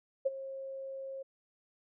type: tone with ADSR envelope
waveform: sine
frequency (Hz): 538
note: C5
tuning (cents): +48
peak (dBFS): -24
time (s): 0.25-1.23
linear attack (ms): 14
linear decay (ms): 26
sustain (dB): -15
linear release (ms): 12
effects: none